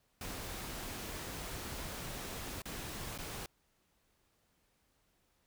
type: noise with dropouts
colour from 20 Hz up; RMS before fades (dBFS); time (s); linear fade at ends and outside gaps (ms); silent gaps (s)
pink; -43; 0.21-3.46; 2; 2.62-2.655 / 3.178-3.186
effects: pink hiss -75 dBFS RMS until 5.46 s